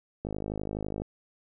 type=click train; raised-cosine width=2 ms; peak=-20 dBFS; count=41; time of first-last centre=0.25-1.019 s; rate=52 Hz; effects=none